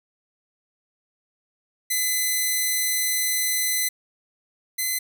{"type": "tone pair in turn", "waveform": "5% pulse", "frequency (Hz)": [2020, 2036], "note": ["B6", "C7"], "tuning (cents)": [39, -48], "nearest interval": "unison", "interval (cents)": 13, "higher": "second", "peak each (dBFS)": [-11, -13], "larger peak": "first", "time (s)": [[1.9, 3.89], [4.78, 4.99]], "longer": "first", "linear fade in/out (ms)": 10, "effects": []}